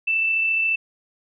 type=tone with amplitude modulation; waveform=sine; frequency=2655 Hz; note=E7; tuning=12 cents sharp; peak=-17 dBFS; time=0.07-0.76 s; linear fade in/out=10 ms; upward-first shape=sine; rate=34.3 Hz; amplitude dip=25%; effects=none